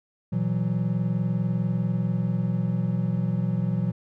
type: chord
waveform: triangle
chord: B suspended fourth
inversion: none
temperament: equal with one note detuned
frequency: 120.3 / 164.81 / 185 Hz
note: B2 / E3 / F#3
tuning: -45 / 0 / 0 cents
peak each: -25 dBFS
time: 0.32-3.92 s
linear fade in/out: 10 ms
effects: none